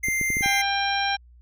square tone, 2093 Hz, C7, in tune, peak -23 dBFS, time 0.03-0.62 s, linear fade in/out 10 ms
clicks, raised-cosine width 3 ms, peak -19 dBFS, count 6, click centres 0.085 / 0.213 / 0.303 / 0.369 / 0.409 / 0.46 s
harmonic tone, 795 Hz, G5, 24 cents sharp, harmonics 1 / 2 / 3 / 4 / 5 / 7, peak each -25 / -28 / -30 / -31 / -32 / -33 dBFS, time 0.42-1.17 s, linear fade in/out 20 ms
effects added 60 Hz sine -48 dBFS peak until 1.41 s

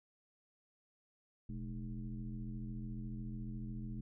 sine tone with frequency modulation, 125 Hz, B2, 21 cents sharp, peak -40 dBFS, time 1.49-4.01 s, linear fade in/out 5 ms, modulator 88 Hz, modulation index 1.4, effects none

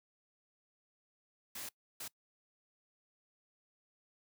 white noise bursts at uneven times, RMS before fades -44 dBFS, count 2, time 1.55-1.69 / 2-2.08 s, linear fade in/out 5 ms, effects noise-tail reverb RT60 0.1 s tail -22 dB re dry + high-pass 80 Hz 12 dB/octave

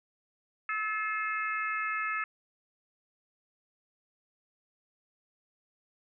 harmonic tone with a mistuned harmonic, 432.4 Hz, A4, 30 cents flat, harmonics 3 / 4 / 5 / 6, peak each -33 / -35 / -37 / -39 dBFS, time 0.69-2.24 s, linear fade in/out 2 ms, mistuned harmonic 5, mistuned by -29 cents, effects none

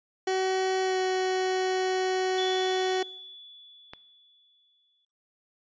30% pulse tone with pitch glide, 377.1 to 373.4 Hz, F#4 to F#4, +33 to +16 cents, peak -22 dBFS, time 0.27-3.03 s, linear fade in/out 5 ms, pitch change -17 cents, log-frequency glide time 0.82-0.98 s
sine tone with exponential decay, 3438 Hz, A7, 41 cents flat, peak -30 dBFS, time 2.38-5.05 s, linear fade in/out 2 ms, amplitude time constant 580 ms
click, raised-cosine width 0.3 ms, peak -24 dBFS, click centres 3.935 s
effects noise-tail reverb RT60 0.7 s tail -24 dB re dry + resampled to 16000 Hz

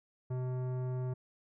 sine tone with tanh clipping, 127.1 Hz, C3, 50 cents flat, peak -35 dBFS, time 0.3-1.14 s, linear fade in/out 10 ms, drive 15 dB, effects none

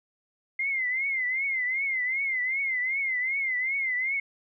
sine tone with vibrato, 2092 Hz, C7, 1 cent flat, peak -25 dBFS, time 0.59-4.2 s, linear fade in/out 5 ms, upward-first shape triangle, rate 2.6 Hz, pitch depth 120 cents each way, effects none

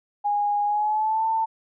sine tone with pitch glide, 823 to 892.3 Hz, G#5 to A5, -16 to +24 cents, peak -20 dBFS, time 0.24-1.46 s, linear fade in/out 20 ms, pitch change +140 cents, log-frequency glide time 0.65-1.26 s, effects none

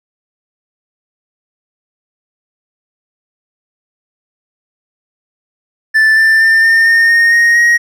triangle tone with pitch steps, 1760 / 1777.4 / 1794.9 / 1812.6 / 1830.5 / 1848.6 / 1866.8 / 1885.2 Hz, A6 / A6 / A6 / A#6 / A#6 / A#6 / A#6 / A#6, 0 / +17 / +34 / -49 / -32 / -15 / +2 / +19 cents, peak -4 dBFS, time 5.94-7.78 s, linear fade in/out 20 ms, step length 230 ms, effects none

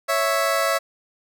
20% pulse tone pair together, 554.4 / 659.3 Hz, C#5 / E5, 0 / 0 cents, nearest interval minor third, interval 300 cents, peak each -18 / -16 dBFS, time 0.08-0.79 s, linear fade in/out 20 ms, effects none

